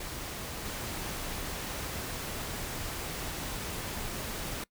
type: noise with level steps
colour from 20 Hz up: pink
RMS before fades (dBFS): -39 / -37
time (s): 0-4.64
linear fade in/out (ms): 5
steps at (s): 0.65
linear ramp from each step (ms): 5
effects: noise-tail reverb RT60 0.1 s tail -23 dB re dry